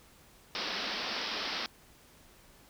white band-pass noise, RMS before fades -36 dBFS, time 0.55-1.66 s, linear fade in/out 0 ms, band 180 to 5400 Hz, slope 96 dB/octave, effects pink hiss -59 dBFS RMS until 2.69 s

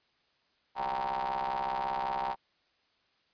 35% pulse ring-modulated tone, 65.3 Hz, C2, 3 cents flat, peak -26 dBFS, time 0.75-2.36 s, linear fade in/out 50 ms, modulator 857 Hz, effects white hiss -71 dBFS RMS until 3.33 s + resampled to 11025 Hz

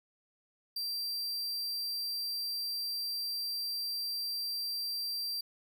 45% pulse tone, 4710 Hz, D8, 4 cents sharp, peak -33 dBFS, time 0.76-5.41 s, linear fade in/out 5 ms, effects none

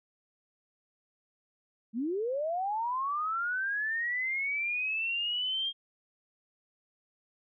sine linear sweep, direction up, 207.9 to 3232 Hz, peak -29 dBFS, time 1.93-5.73 s, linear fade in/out 50 ms, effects none

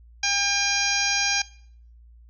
harmonic tone with a mistuned harmonic, 803 Hz, G5, 41 cents sharp, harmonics 1 / 2 / 3 / 4 / 5 / 6 / 7 / 8, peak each -32 / -29 / -26 / -32 / -32 / -29 / -28 / -29 dBFS, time 0.23-1.42 s, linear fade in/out 5 ms, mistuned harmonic 6, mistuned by +16 cents, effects noise-tail reverb RT60 0.6 s tail -21 dB re dry + added 58 Hz sine -47 dBFS peak until 2.29 s

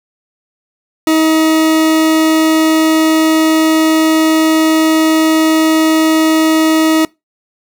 40% pulse tone, 317.5 Hz, D#4, 35 cents sharp, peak -7 dBFS, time 1.07-7.05 s, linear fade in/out 2 ms, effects noise-tail reverb RT60 0.2 s tail -23 dB re dry

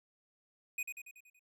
square tone with echo, 2489 Hz, D#7, in tune, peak -35 dBFS, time 0.78-0.83 s, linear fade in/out 5 ms, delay 94 ms, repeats 6, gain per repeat -5 dB, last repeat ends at 1.394 s, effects none

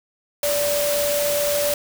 sine tone in noise, 581 Hz, D5, 19 cents flat, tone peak -20 dBFS, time 0.43-1.74 s, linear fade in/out 2 ms, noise white, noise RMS -25 dBFS, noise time 0.43-1.74 s, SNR +2 dB, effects none

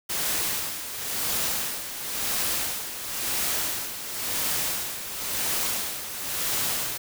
white noise with tremolo, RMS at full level -26 dBFS, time 0.09-6.98 s, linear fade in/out 10 ms, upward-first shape sine, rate 0.96 Hz, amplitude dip 65%, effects none

